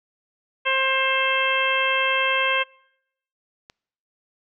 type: harmonic tone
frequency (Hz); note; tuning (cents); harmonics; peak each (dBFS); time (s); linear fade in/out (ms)
530; C5; +22; 1 / 2 / 3 / 4 / 5 / 6; -27 / -25 / -26 / -26 / -24 / -28; 0.65-2.64; 20
type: click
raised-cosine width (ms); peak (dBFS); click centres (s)
0.2; -25; 3.699
effects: noise-tail reverb RT60 0.8 s tail -26 dB re dry